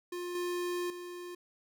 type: tone with level steps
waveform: square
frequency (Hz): 353.7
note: F4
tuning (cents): +22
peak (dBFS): -37 / -33 / -42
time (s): 0.12-1.35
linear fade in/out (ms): 5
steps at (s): 0.35 / 0.9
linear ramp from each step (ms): 2
effects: none